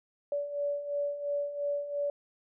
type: beating tone pair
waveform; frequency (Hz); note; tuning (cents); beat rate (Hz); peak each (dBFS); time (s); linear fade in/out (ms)
sine; 573 / 575.9; D5 / D5; -43 / -34; 2.9; -37 / -31; 0.32-2.1; 2
effects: none